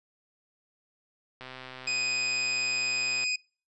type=click train; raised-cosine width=0.3 ms; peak=-26 dBFS; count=237; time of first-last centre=1.41-3.239 s; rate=129 Hz
type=tone; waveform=25% pulse; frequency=2496 Hz; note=D#7; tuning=5 cents sharp; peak=-23 dBFS; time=1.87-3.36 s; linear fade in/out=5 ms
effects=noise-tail reverb RT60 0.4 s tail -26 dB re dry + resampled to 24000 Hz